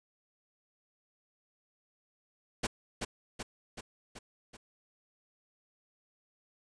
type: noise with echo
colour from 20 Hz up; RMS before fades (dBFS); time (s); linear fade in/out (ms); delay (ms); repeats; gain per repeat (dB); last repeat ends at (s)
pink; -31; 2.63-2.67; 10; 380; 5; -4; 4.57
effects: resampled to 22050 Hz